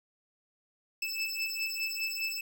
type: beating tone pair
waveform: 25% pulse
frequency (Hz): 2627 / 2631.9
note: E7 / E7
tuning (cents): -7 / -3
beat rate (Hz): 4.9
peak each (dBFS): -31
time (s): 1.02-2.41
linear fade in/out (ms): 5
effects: none